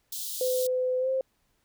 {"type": "high-pass noise", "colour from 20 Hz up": "white", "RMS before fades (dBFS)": -35, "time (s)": [0.12, 0.67], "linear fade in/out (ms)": 5, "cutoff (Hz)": 3300, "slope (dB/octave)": 48}
{"type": "tone with pitch glide", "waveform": "sine", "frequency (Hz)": [508, 526.2], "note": ["B4", "C5"], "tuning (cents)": [49, 10], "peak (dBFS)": -24, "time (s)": [0.41, 1.21], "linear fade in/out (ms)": 2, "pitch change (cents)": 61, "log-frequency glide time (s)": [0.99, 1.09]}
{"effects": ["pink hiss -72 dBFS RMS until 1.64 s"]}